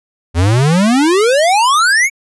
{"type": "exponential sweep", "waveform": "square", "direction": "up", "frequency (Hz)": [79.9, 2302], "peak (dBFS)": -9, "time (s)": [0.34, 2.1], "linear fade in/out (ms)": 50, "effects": ["resampled to 24000 Hz"]}